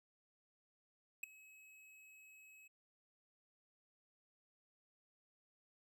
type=tone with ADSR envelope; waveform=square; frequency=2565 Hz; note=E7; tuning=48 cents flat; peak=-37 dBFS; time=1.23-2.68 s; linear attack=6 ms; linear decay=7 ms; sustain=-23 dB; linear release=10 ms; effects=none